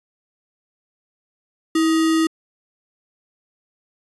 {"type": "tone with sample-and-hold", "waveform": "sine", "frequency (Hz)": 322.9, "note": "E4", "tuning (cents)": -36, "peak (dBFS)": -14, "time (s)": [1.75, 2.27], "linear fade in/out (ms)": 5, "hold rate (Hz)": 1575, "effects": ["resampled to 24000 Hz"]}